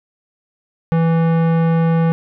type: tone with tanh clipping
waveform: sine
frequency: 164.81 Hz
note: E3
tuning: in tune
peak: -14 dBFS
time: 0.92-2.12 s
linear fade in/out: 0 ms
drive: 18 dB
effects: none